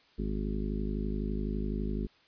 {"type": "harmonic tone", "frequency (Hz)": 51.91, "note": "G#1", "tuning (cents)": 0, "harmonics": [1, 2, 3, 4, 5, 6, 7, 8], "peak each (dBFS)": [-33, -45, -40, -36, -40, -48, -41, -45], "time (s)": [0.18, 2.07], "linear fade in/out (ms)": 10, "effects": ["white hiss -63 dBFS RMS until 2.27 s", "resampled to 11025 Hz"]}